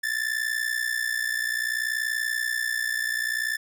45% pulse ring-modulated tone, 1760 Hz, A6, in tune, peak -22 dBFS, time 0.03-3.57 s, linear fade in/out 10 ms, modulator 30.3 Hz, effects none

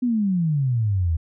sine exponential sweep, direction down, 254.9 to 77.78 Hz, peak -18 dBFS, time 0.02-1.17 s, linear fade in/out 10 ms, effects none

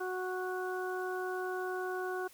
harmonic tone, 368.8 Hz, F#4, 6 cents flat, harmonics 1 / 2 / 3 / 4, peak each -36 / -41 / -44 / -41 dBFS, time 0-2.28 s, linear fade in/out 10 ms, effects white hiss -59 dBFS RMS until 2.33 s

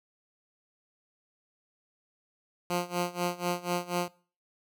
10% pulse tone with tremolo, 176.3 Hz, F3, 17 cents sharp, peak -18 dBFS, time 2.7-4.08 s, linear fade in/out 2 ms, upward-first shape sine, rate 4.1 Hz, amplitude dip 90%, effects noise-tail reverb RT60 0.4 s tail -21 dB re dry

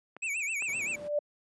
clicks, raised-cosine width 0.5 ms, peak -29 dBFS, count 2, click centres 0.166 / 0.623 s
square tone with vibrato, 2453 Hz, D#7, 25 cents flat, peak -31 dBFS, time 0.22-0.96 s, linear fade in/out 10 ms, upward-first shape sine, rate 7.7 Hz, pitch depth 170 cents each way
brown noise, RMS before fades -41 dBFS, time 0.67-1.09 s, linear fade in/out 20 ms
sine tone with exponential growth, 589 Hz, D5, 5 cents sharp, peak -23 dBFS, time 0.78-1.19 s, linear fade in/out 5 ms, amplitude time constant 88 ms
effects high-pass 200 Hz 12 dB/octave + resampled to 24000 Hz

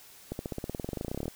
accelerating click train, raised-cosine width 2 ms, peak -20 dBFS, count 23, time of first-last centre 0.32-1.281 s, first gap 71 ms, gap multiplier 0.95, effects white hiss -53 dBFS RMS until 1.35 s

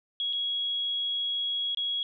sine tone with dropouts, 3322 Hz, G#7, in tune, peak -27 dBFS, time 0.2-2.03 s, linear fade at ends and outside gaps 1 ms, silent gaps 0.328-0.332 / 1.748-1.772 s, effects none

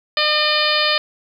harmonic tone, 605 Hz, D#5, 49 cents flat, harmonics 1 / 2 / 3 / 4 / 5 / 6 / 7 / 8, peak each -23 / -23 / -23 / -23 / -23 / -23 / -23 / -23 dBFS, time 0.17-0.98 s, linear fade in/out 2 ms, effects 8-bit

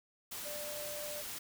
sine tone in noise, 593 Hz, D5, 17 cents sharp, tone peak -43 dBFS, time 0.45-1.22 s, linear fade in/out 10 ms, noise white, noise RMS -43 dBFS, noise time 0.31-1.39 s, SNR -3 dB, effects none

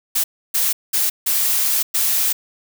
blue noise bursts at uneven times, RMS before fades -18 dBFS, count 5, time 0.15-0.24 / 0.54-0.73 / 0.93-1.1 / 1.26-1.83 / 1.94-2.33 s, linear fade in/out 10 ms, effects none

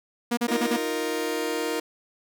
sawtooth tone bursts, 238.6 Hz, A#3, 41 cents sharp, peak -18 dBFS, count 5, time 0.31-0.769 s, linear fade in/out 10 ms, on 63 ms, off 36 ms
sawtooth chord, Eb suspended second, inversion none, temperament just, 311.1 / 350 / 466.7 Hz, Eb4 / F4 / Bb4, 0 / +4 / +2 cents, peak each -27 / -28 / -24 dBFS, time 0.48-1.8 s, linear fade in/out 5 ms
effects none

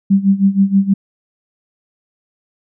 sine tone with tremolo, 196 Hz, G3, in tune, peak -6 dBFS, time 0.1-0.94 s, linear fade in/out 10 ms, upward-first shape sine, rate 6.3 Hz, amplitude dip 85%, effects none

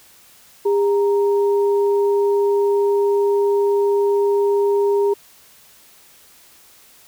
sine tone pair together, 403.7 / 932.3 Hz, G#4 / A#5, -49 / 0 cents, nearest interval octave + major second, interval 1449 cents, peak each -14 / -26 dBFS, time 0.65-5.14 s, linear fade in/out 10 ms, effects white hiss -49 dBFS RMS until 7.07 s

